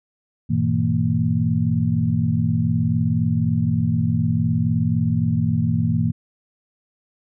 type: tone cluster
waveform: sine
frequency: 99 / 118.4 / 162.4 / 229.4 Hz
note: G2 / A#2 / E3 / A#3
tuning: +18 / +27 / -26 / -28 cents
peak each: -24 / -22 / -21 / -23 dBFS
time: 0.49-6.12 s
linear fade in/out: 20 ms
effects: none